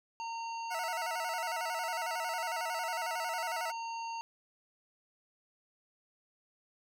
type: harmonic tone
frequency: 918 Hz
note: A#5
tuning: 27 cents flat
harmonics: 1 / 3 / 5 / 7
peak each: -37 / -47 / -51 / -54 dBFS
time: 0.2-4.21 s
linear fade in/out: 0 ms
type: tone with vibrato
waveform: 20% pulse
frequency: 690 Hz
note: F5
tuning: 21 cents flat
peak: -31 dBFS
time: 0.7-3.72 s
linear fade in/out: 20 ms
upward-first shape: square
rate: 11 Hz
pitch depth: 91 cents each way
effects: none